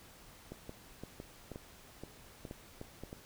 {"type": "clicks", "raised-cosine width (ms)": 2, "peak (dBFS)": -30, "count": 12, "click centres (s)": [0.52, 0.694, 1.036, 1.201, 1.517, 1.559, 2.036, 2.452, 2.511, 2.814, 3.036, 3.129], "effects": ["pink hiss -57 dBFS RMS until 3.25 s"]}